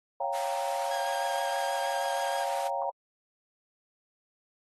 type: chord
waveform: sine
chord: G half-diminished seventh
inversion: second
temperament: equal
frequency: 554.4 / 698.5 / 784 / 932.3 Hz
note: Db5 / F5 / G5 / Bb5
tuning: 0 / 0 / 0 / 0 cents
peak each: -34 dBFS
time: 0.2-2.9 s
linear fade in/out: 5 ms
type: high-pass noise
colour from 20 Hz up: pink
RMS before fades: -43 dBFS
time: 0.33-2.69 s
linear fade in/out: 20 ms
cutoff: 830 Hz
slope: 24 dB/octave
type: tone with vibrato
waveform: sawtooth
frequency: 1625 Hz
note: G#6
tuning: 38 cents flat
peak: -35 dBFS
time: 0.9-2.45 s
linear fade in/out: 20 ms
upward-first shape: sine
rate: 6.3 Hz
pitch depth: 21 cents each way
effects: AAC 32 kbps